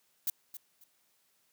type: noise with echo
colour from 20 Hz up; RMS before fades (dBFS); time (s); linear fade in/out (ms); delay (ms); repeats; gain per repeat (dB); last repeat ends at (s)
violet; -31; 0.27-0.3; 2; 270; 2; -13; 0.84
effects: white hiss -72 dBFS RMS until 1.52 s + high-pass 100 Hz 12 dB/octave